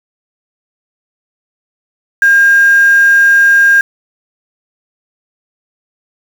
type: tone with quantisation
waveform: sine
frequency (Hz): 1610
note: G6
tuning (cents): +46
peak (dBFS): -4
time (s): 2.22-3.81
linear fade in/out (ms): 2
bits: 4
effects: none